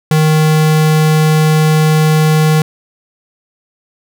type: tone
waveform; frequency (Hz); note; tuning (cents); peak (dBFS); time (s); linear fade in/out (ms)
square; 155.56; D#3; 0; -8; 0.11-2.62; 2
effects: none

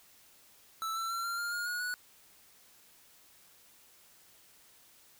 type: tone with pitch steps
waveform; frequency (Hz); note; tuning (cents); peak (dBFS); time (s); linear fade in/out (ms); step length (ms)
square; 1318.5 / 1339.2 / 1360.3 / 1381.7 / 1403.4 / 1425.4 / 1447.8 / 1470.6; E6 / E6 / F6 / F6 / F6 / F6 / F#6 / F#6; 0 / +27 / -46 / -19 / +8 / +35 / -38 / -11; -34; 0.82-1.94; 0; 140
effects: white hiss -61 dBFS RMS until 5.19 s

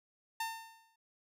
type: tone with exponential decay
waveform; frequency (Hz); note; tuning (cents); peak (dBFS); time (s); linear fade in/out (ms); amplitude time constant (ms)
sawtooth; 900; A5; +39; -30; 0.4-0.96; 5; 120
effects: none

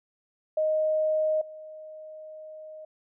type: tone with level steps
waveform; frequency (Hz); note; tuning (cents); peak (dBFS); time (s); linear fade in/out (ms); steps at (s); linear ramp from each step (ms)
sine; 622.3; D#5; 0; -22 / -40; 0.57-2.85; 5; 1.41; 5
effects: none

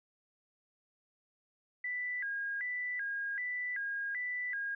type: tone with vibrato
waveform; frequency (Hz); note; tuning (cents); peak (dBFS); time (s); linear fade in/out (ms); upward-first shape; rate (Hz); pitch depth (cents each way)
sine; 1796; A6; +35; -34; 1.84-4.75; 5; square; 1.3; 170
effects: none

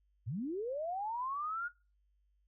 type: linear sweep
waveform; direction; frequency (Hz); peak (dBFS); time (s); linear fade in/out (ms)
sine; up; 92.5 to 1451; -35; 0.26-1.69; 20
effects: noise-tail reverb RT60 0.3 s tail -21 dB re dry + added 50 Hz sine -70 dBFS peak until 2.47 s

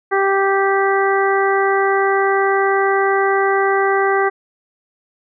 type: harmonic tone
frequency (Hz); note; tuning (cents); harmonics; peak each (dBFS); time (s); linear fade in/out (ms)
391.5; G4; -2; 1 / 2 / 3 / 4 / 5; -16 / -19 / -21 / -22 / -23; 0.11-4.3; 20
effects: none

